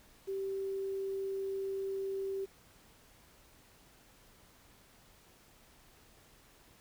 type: tone with quantisation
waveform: sine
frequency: 388.5 Hz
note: G4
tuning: 16 cents flat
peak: -34 dBFS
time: 0.27-2.46 s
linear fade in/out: 20 ms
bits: 10
effects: pink hiss -62 dBFS RMS until 6.8 s